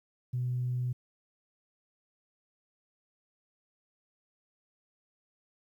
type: tone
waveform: sine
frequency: 124.5 Hz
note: B2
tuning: 14 cents sharp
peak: -28 dBFS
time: 0.33-0.93 s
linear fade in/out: 10 ms
effects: tanh soft clip ceiling -24 dBFS + 11-bit